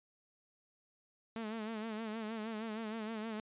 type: tone with vibrato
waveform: sawtooth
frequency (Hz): 220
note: A3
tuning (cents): 0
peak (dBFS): -35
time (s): 1.36-3.4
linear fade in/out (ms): 0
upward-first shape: sine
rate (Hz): 6.4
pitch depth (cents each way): 71
effects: resampled to 8000 Hz